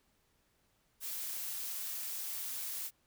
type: noise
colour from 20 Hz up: blue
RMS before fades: -40 dBFS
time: 1-2.91 s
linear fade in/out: 50 ms
effects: pink hiss -74 dBFS RMS until 3.06 s